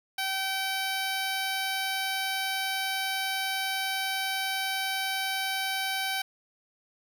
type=tone; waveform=10% pulse; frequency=770 Hz; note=G5; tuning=31 cents flat; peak=-20 dBFS; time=0.18-6.22 s; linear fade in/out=5 ms; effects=none